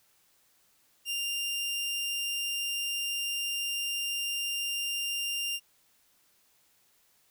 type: tone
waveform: sawtooth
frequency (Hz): 2794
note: F7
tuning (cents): 0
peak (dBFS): -27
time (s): 1.05-5.6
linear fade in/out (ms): 50
effects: white hiss -67 dBFS RMS until 7.3 s